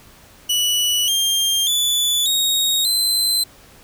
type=tone with pitch steps; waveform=sawtooth; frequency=2949 / 3197 / 3467 / 3759 / 4075 Hz; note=F#7 / G7 / A7 / A#7 / C8; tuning=-6 / +33 / -26 / +14 / -47 cents; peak=-13 dBFS; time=0.49-3.44 s; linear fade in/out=10 ms; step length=590 ms; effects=pink hiss -47 dBFS RMS until 3.83 s